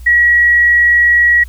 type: tone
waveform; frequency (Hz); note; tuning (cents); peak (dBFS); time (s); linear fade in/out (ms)
sine; 1916; A#6; +47; -6; 0.06-1.44; 10
effects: added 60 Hz sine -28 dBFS peak until 1.48 s + white hiss -47 dBFS RMS until 1.48 s